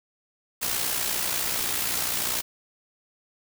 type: noise with amplitude modulation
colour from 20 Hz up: white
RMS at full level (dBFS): -25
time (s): 0.61-2.42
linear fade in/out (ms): 20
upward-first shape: sine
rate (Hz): 60.3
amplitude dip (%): 50
effects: none